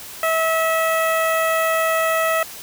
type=tone with notch filter; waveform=15% pulse; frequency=648 Hz; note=E5; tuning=30 cents flat; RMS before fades=-19 dBFS; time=0.23-2.43 s; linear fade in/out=2 ms; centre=5100 Hz; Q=0.56; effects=white hiss -36 dBFS RMS until 2.62 s